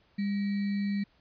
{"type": "tone with sample-and-hold", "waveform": "sine", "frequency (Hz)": 201.2, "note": "G3", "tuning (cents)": 45, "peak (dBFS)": -27, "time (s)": [0.18, 1.04], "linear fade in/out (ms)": 10, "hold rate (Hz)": 2100, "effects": ["pink hiss -66 dBFS RMS until 1.2 s", "resampled to 11025 Hz"]}